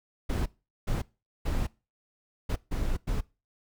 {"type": "noise bursts at uneven times", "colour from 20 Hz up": "brown", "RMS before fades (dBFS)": -28, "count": 6, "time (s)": [[0.29, 0.46], [0.87, 1.02], [1.45, 1.67], [2.49, 2.56], [2.71, 2.97], [3.07, 3.21]], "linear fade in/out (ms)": 10, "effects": ["noise-tail reverb RT60 0.3 s tail -22 dB re dry"]}